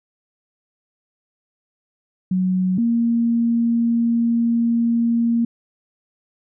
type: tone pair in turn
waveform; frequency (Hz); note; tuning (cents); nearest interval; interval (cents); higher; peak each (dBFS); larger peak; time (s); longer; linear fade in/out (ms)
sine; 185 / 233.1; F#3 / A#3; 0 / 0; major third; 400; second; -16 / -15; second; 2.31-2.78 / 2.78-5.45; second; 5
effects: none